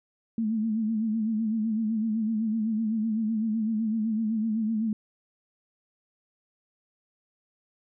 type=tone with vibrato; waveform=sine; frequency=220 Hz; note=A3; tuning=in tune; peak=-24 dBFS; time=0.38-4.93 s; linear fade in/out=2 ms; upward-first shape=sine; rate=7.9 Hz; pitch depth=68 cents each way; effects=none